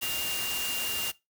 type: tone in noise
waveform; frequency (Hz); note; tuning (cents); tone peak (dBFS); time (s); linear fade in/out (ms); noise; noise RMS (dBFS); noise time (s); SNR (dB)
sine; 2800; F7; +4; -32; 0.01-1.12; 20; white; -33; 0.01-1.12; -2
effects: noise-tail reverb RT60 0.2 s tail -19 dB re dry